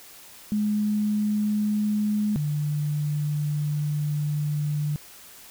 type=tone pair in turn; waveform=sine; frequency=210 / 148.49 Hz; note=G#3 / D3; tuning=+19 / +19 cents; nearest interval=tritone; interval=600 cents; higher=first; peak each=-21 / -23 dBFS; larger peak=first; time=0.52-2.36 / 2.36-4.96 s; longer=second; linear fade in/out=0 ms; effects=white hiss -47 dBFS RMS until 5.5 s